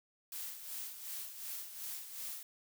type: noise with tremolo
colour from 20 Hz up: blue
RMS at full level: -42 dBFS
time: 0.32-2.43 s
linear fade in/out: 2 ms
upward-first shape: sine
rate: 2.7 Hz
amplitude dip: 60%
effects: none